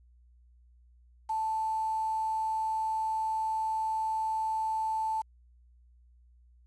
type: tone with quantisation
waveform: sine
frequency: 880 Hz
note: A5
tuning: in tune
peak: -28 dBFS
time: 1.29-5.22 s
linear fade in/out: 10 ms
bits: 8
effects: added 60 Hz sine -57 dBFS peak until 6.66 s + resampled to 24000 Hz